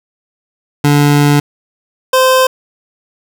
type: tone pair in turn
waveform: 25% pulse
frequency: 145.3 / 517.8 Hz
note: D3 / C5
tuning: -18 / -18 cents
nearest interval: octave + minor seventh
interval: 2200 cents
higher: second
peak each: -3 dBFS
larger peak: neither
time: 0.84-1.4 / 2.13-2.47 s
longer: first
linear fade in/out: 5 ms
effects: none